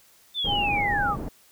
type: linear sweep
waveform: sine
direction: down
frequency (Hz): 3605 to 1097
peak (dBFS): -24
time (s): 0.34-1.17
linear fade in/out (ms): 50
type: low-pass noise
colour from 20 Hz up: pink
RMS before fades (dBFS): -32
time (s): 0.44-1.29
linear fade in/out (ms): 10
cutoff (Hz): 600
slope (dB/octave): 12
type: tone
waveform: sine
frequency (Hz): 817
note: G#5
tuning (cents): -29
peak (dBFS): -25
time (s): 0.46-1.16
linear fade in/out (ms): 50
effects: white hiss -57 dBFS RMS until 1.51 s